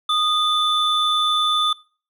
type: tone pair together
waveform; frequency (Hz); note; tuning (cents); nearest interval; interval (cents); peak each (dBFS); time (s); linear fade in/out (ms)
triangle; 1236 / 3512; D#6 / A7; -12 / -4; octave + tritone; 1808; -18; 0.09-1.73; 5
effects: noise-tail reverb RT60 0.4 s tail -22 dB re dry

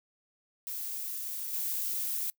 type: noise with level steps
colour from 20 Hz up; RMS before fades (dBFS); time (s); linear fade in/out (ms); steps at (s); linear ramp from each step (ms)
violet; -37 / -33; 0.67-2.3; 0; 1.53; 5
effects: noise-tail reverb RT60 0.1 s tail -24 dB re dry

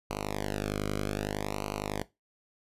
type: tone with flanger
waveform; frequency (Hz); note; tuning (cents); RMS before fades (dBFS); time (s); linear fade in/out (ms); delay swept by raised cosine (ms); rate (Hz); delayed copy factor
sawtooth; 50.9; G#1; -34; -34; 0.1-2.03; 5; 0.57 to 1.13; 0.63; -0.95
effects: noise-tail reverb RT60 0.2 s tail -17 dB re dry + resampled to 32000 Hz

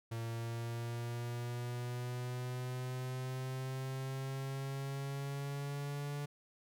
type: exponential sweep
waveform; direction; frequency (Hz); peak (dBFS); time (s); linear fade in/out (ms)
45% pulse; up; 114.3 to 144.9; -38; 0.11-6.26; 10
effects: none

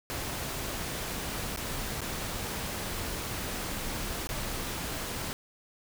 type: noise with dropouts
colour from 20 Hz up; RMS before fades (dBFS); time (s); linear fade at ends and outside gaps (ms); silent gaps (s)
pink; -35; 0.1-5.33; 0; 1.562-1.573 / 2.007-2.016 / 4.271-4.291
effects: none

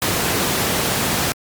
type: noise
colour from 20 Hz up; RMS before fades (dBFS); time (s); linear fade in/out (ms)
pink; -19; 0.02-1.32; 0
effects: high-pass 100 Hz 12 dB/octave + Opus 48 kbps

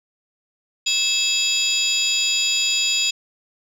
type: tone cluster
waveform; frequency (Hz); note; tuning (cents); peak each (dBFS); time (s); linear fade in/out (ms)
sine; 2619 / 3322 / 3793 / 4909 / 7040; E7 / G#7 / A#7 / D#8 / A8; -12 / 0 / +29 / -24 / 0; -23; 0.86-3.11; 10
effects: tanh soft clip ceiling -11 dBFS

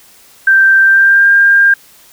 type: tone with pitch glide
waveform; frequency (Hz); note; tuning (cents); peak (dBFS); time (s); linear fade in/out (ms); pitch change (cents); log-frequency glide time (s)
sine; 1568 to 1601.9; G6 to G6; 0 to +37; -4; 0.47-1.74; 5; +37; 0.82-1.29
effects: white hiss -43 dBFS RMS until 2.12 s

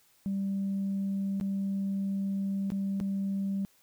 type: tone with dropouts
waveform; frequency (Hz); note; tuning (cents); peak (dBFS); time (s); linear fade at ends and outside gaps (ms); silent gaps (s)
sine; 196; G3; 0; -27; 0.26-3.65; 0; 1.4-1.411 / 2.703-2.719 / 3.001-3.01
effects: tanh soft clip ceiling -25 dBFS + white hiss -65 dBFS RMS until 3.82 s

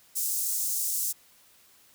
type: high-pass noise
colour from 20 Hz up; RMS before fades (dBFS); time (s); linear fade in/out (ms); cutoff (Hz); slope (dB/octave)
pink; -29; 0.15-1.13; 20; 6800; 24
effects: white hiss -59 dBFS RMS until 1.94 s

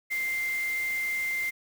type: tone in noise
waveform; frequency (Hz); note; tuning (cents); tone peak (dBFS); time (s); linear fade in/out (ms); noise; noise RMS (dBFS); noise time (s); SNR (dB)
sine; 2093; C7; 0; -27; 0.1-1.51; 20; white; -42; 0.1-1.51; +12
effects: none

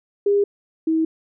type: tone pair in turn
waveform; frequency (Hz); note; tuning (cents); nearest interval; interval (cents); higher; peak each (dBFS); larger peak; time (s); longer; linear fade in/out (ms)
sine; 404.7 / 321.2; G#4 / E4; -45 / -45; major third; 400; first; -14 / -16; first; 0.26-0.44 / 0.87-1.05; neither; 5
effects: none

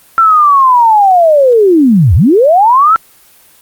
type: linear two-way sweep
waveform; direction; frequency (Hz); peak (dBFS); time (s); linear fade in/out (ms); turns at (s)
sine; down then up; 1359 to 70.5 to 1359; -3; 0.18-2.96; 0; 2.15
effects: white hiss -43 dBFS RMS until 3.61 s + Opus 24 kbps

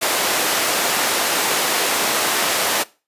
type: high-pass noise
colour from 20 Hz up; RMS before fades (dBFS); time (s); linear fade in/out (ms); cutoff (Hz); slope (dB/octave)
pink; -19; 0.01-2.84; 20; 450; 12
effects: noise-tail reverb RT60 0.3 s tail -20 dB re dry + resampled to 32000 Hz

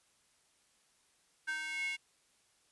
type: tone with high-pass filter sweep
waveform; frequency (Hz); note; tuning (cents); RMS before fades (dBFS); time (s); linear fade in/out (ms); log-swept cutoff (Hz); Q
square; 311.1; D#4; 0; -38; 1.47-1.97; 20; 1600 to 2400; 8.4
effects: white hiss -71 dBFS RMS until 2.71 s + resampled to 24000 Hz

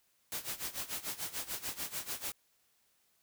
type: noise with tremolo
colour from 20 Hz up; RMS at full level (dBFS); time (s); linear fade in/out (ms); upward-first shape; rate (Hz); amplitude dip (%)
white; -37; 0.32-2.32; 0; sine; 6.8; 85
effects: white hiss -73 dBFS RMS until 3.22 s

